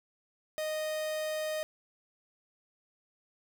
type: tone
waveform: 45% pulse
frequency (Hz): 620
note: D#5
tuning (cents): -6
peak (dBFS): -32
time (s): 0.58-1.63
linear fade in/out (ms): 0
effects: none